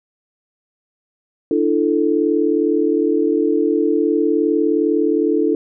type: tone cluster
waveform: sine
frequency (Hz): 297.9 / 337.5 / 440.2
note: D4 / E4 / A4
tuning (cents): +25 / +41 / +1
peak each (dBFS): -18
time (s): 1.51-5.55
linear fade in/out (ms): 2
effects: none